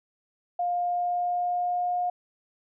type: tone with pitch glide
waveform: sine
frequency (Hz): 706 to 714.6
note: F5 to F5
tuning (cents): +19 to +40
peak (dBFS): -24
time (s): 0.59-2.1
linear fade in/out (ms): 5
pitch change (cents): +21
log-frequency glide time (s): 0.72-1.99
effects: none